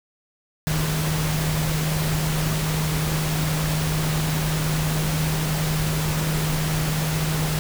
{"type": "tone in noise", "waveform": "sine", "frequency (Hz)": 155.56, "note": "D#3", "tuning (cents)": 0, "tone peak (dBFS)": -22, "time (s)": [0.67, 7.59], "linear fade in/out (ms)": 0, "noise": "pink", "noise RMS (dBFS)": -27, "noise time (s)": [0.67, 7.59], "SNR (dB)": 2, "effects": []}